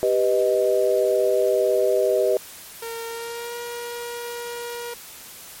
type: chord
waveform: sine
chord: G augmented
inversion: none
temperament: equal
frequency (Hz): 392 / 493.9 / 622.3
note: G4 / B4 / D#5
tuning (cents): 0 / 0 / 0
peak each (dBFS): -21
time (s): 0.03-2.37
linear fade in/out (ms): 0
type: tone with pitch glide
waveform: sawtooth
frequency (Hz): 460.2 to 476.2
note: A#4 to A#4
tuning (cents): -22 to +37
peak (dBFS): -26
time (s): 2.82-4.94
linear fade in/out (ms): 5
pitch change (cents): +59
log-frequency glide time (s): 3.08-3.57
effects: white hiss -41 dBFS RMS until 5.6 s + MP3 64 kbps